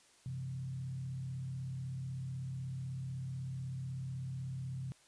sine tone with frequency modulation, 130.81 Hz, C3, in tune, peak -38 dBFS, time 0.26-4.92 s, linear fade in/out 0 ms, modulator 36.1 Hz, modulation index 0.56, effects white hiss -65 dBFS RMS until 5.07 s + resampled to 22050 Hz

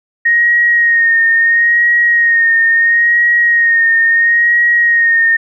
sine tone with vibrato, 1864.7 Hz, A#6, in tune, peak -7 dBFS, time 0.25-5.37 s, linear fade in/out 10 ms, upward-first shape sine, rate 0.74 Hz, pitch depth 32 cents each way, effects none

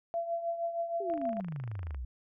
sine tone with tremolo, 677 Hz, E5, 46 cents sharp, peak -28 dBFS, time 0.14-1.4 s, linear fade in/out 0 ms, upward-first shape triangle, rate 6.4 Hz, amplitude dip 70%
sine exponential sweep, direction down, 415.3 to 58 Hz, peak -35 dBFS, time 1-2.05 s, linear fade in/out 5 ms
click train, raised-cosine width 0.5 ms, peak -33 dBFS, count 23, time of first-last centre 1.1-1.946 s, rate 26 Hz
effects none

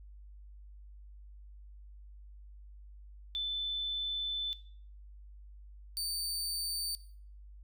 sine / sawtooth tone pair in turn, 3518 / 4583 Hz, A7 / D8, -1 / -43 cents, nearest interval perfect fourth, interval 458 cents, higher second, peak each -32 / -31 dBFS, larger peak second, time 3.35-4.53 / 5.97-6.95 s, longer first, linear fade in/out 0 ms, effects noise-tail reverb RT60 0.5 s tail -17 dB re dry + added 50 Hz sine -49 dBFS peak until 7.63 s

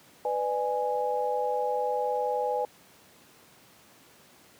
sine chord, G# diminished, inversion first, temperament just, 498.4 / 598 / 830.6 Hz, B4 / D5 / G#5, +16 / +31 / 0 cents, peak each -29 / -33 / -29 dBFS, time 0.25-2.65 s, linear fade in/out 2 ms, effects pink hiss -56 dBFS RMS until 4.59 s + high-pass 150 Hz 12 dB/octave

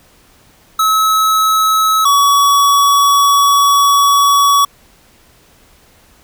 square tone pair in turn, 1292 / 1130.4 Hz, E6 / C#6, -35 / +34 cents, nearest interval major second, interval 231 cents, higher first, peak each -10 / -8 dBFS, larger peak second, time 0.79-2.05 / 2.05-4.65 s, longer second, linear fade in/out 5 ms, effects pink hiss -48 dBFS RMS until 6.23 s

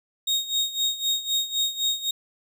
35% pulse tone with tremolo, 3729 Hz, A#7, in tune, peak -18 dBFS, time 0.27-2.11 s, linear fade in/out 5 ms, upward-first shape sine, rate 3.9 Hz, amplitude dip 80%, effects none

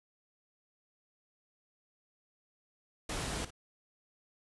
pink noise with echo, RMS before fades -37 dBFS, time 3.09-3.45 s, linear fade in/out 5 ms, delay 56 ms, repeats 1, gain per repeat -14 dB, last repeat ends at 3.506 s, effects resampled to 24000 Hz

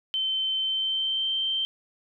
sine tone with pitch glide, 3087 to 3128 Hz, G7 to G7, -27 to -4 cents, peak -24 dBFS, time 0.14-1.65 s, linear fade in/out 0 ms, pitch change +23 cents, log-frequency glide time 0.59-1.3 s, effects none

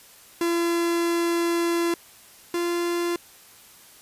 45% pulse tone pair in turn, 340.3 / 345.6 Hz, F4 / F4, -45 / -18 cents, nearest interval unison, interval 27 cents, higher second, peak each -21 / -23 dBFS, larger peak first, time 0.41-1.94 / 2.54-3.16 s, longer first, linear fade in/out 2 ms, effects white hiss -50 dBFS RMS until 4.01 s + resampled to 32000 Hz

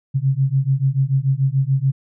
sine beating tone pair, 131.8 / 138.7 Hz, C3 / C#3, +13 / +1 cents, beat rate 6.9 Hz, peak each -18 dBFS, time 0.14-1.92 s, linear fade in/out 20 ms, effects none

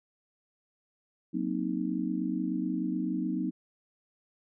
sine chord, C half-diminished seventh, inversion second, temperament equal with one note detuned, 185 / 234.7 / 261.6 / 311.1 Hz, Gb3 / Bb3 / C4 / Eb4, 0 / +12 / 0 / 0 cents, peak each -34 / -35 / -34 / -33 dBFS, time 1.33-3.51 s, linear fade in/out 20 ms, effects none

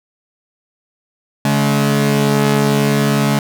sawtooth tone pair together, 142.16 / 213 Hz, C#3 / G#3, +44 / +44 cents, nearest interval perfect fifth, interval 700 cents, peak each -11 dBFS, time 1.45-3.39 s, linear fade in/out 2 ms, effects none

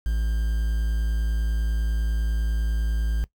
triangle tone with quantisation, 55 Hz, A1, in tune, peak -19 dBFS, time 0.06-3.24 s, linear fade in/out 0 ms, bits 7, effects noise-tail reverb RT60 0.1 s tail -19 dB re dry

